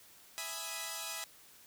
5% pulse chord, E major seventh, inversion none, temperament equal, 659.3 / 830.6 / 987.8 / 1244.5 Hz, E5 / G#5 / B5 / D#6, 0 / 0 / 0 / 0 cents, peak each -33 dBFS, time 0.38-1.24 s, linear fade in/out 0 ms, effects white hiss -59 dBFS RMS until 1.66 s

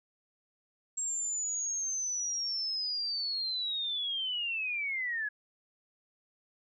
sine linear sweep, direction down, 7550 to 1661.2 Hz, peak -31 dBFS, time 0.97-5.29 s, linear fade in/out 10 ms, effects none

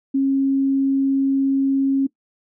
sine tone, 271.7 Hz, C#4, 35 cents flat, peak -15 dBFS, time 0.14-2.07 s, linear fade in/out 10 ms, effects noise-tail reverb RT60 0.1 s tail -20 dB re dry

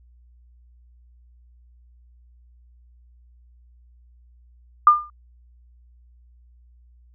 sine tone with exponential decay, 1203 Hz, D6, 41 cents sharp, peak -5 dBFS, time 4.87-5.1 s, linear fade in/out 2 ms, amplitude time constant 49 ms, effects added 60 Hz sine -50 dBFS peak until 7.14 s

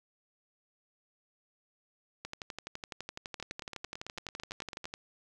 two click trains, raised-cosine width 0.2 ms, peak -24 / -22 dBFS, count 14 / 33, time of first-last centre 3.4-4.843 / 2.25-4.939 s, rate 9.01 / 11.9 Hz, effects none

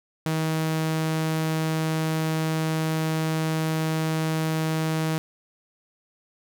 sawtooth tone, 158.9 Hz, D#3, 37 cents sharp, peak -19 dBFS, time 0.26-5.18 s, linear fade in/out 0 ms, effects none

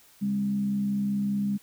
sine tone with frequency modulation, 202.7 Hz, G#3, 42 cents flat, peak -24 dBFS, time 0.21-1.58 s, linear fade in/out 20 ms, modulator 65 Hz, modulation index 0.34, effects white hiss -57 dBFS RMS until 1.62 s

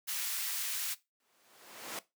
white high-pass noise, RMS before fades -36 dBFS, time 0.07-0.95 s, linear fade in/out 20 ms, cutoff 1400 Hz, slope 12 dB/octave
pink noise with exponential growth, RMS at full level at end -36 dBFS, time 1.2-1.99 s, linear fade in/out 2 ms, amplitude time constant 170 ms
effects noise-tail reverb RT60 0.2 s tail -17 dB re dry + high-pass 400 Hz 12 dB/octave

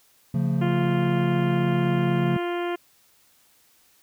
triangle chord, Db augmented, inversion none, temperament equal with one note detuned, 138.59 / 174.61 / 223.6 Hz, Db3 / F3 / A3, 0 / 0 / +28 cents, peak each -22 / -23 / -26 dBFS, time 0.34-2.37 s, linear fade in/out 5 ms
harmonic tone, 349.2 Hz, F4, in tune, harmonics 1 / 2 / 3 / 4 / 5 / 6 / 7 / 8 / 9, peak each -26 / -32 / -36 / -38 / -40 / -42 / -43 / -44 / -45 dBFS, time 0.61-2.76 s, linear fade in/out 10 ms
effects white hiss -60 dBFS RMS until 4.02 s

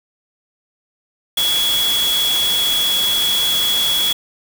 sine tone in noise, 3361 Hz, G#7, 20 cents sharp, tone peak -15 dBFS, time 1.37-4.13 s, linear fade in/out 5 ms, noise white, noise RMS -23 dBFS, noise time 1.37-4.13 s, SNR +5 dB, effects none

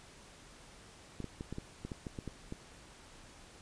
clicks, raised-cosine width 3 ms, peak -27 dBFS, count 11, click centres 1.203 / 1.243 / 1.409 / 1.526 / 1.584 / 1.85 / 1.918 / 2.068 / 2.188 / 2.277 / 2.524 s, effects pink hiss -56 dBFS RMS until 3.61 s + resampled to 22050 Hz

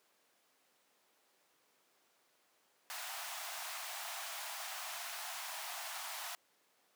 pink high-pass noise, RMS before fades -44 dBFS, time 2.9-6.35 s, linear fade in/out 0 ms, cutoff 640 Hz, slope 96 dB/octave, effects pink hiss -72 dBFS RMS until 6.95 s + high-pass 400 Hz 12 dB/octave

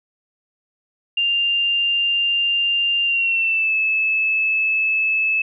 sine tone with pitch glide, 2794 to 2607 Hz, F7 to E7, 0 to -20 cents, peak -16 dBFS, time 1.17-5.42 s, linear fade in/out 5 ms, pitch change -120 cents, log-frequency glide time 3.04-3.75 s, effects none

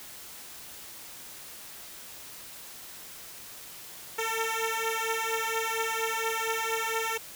10% pulse beating tone pair, 447.5 / 451.8 Hz, A4 / A4, +29 / +46 cents, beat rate 4.3 Hz, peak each -23 dBFS, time 4.18-7.18 s, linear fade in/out 10 ms, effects white hiss -45 dBFS RMS until 7.35 s

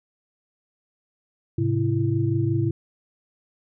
sine tone cluster, 108 / 133.6 / 333.4 Hz, A2 / C3 / E4, -32 / +36 / +20 cents, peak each -23 / -24 / -25 dBFS, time 1.58-2.71 s, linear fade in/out 5 ms, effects none

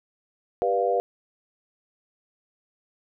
sine chord, G dominant seventh, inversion none, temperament equal with one note detuned, 392 / 487.4 / 587.3 / 698.5 Hz, G4 / B4 / D5 / F5, 0 / -23 / 0 / 0 cents, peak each -28 / -24 / -29 / -25 dBFS, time 0.62-1 s, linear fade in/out 0 ms, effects none

